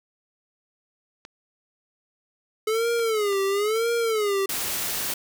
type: clicks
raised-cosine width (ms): 0.2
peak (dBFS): -24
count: 3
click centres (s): 1.251 / 2.995 / 3.328
type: tone with vibrato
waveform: square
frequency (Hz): 427.8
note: A4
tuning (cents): -49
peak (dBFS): -22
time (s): 2.67-4.46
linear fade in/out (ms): 5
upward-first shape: sine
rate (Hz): 0.99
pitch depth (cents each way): 160
type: noise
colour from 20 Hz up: white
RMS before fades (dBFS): -28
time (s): 4.49-5.14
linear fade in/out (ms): 5
effects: none